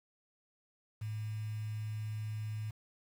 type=tone with quantisation; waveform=sine; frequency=107.6 Hz; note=A2; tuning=38 cents flat; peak=-36 dBFS; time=1.01-2.71 s; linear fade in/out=10 ms; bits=9; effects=none